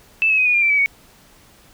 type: tone with pitch steps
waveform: sine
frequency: 2637 / 2575 / 2515 / 2456 / 2399 / 2343 / 2288 / 2234 Hz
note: E7 / E7 / D#7 / D#7 / D7 / D7 / D7 / C#7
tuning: 0 / -41 / +18 / -23 / +36 / -5 / -46 / +13 cents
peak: -13 dBFS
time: 0.22-0.86 s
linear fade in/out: 0 ms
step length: 80 ms
effects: pink hiss -50 dBFS RMS until 1.73 s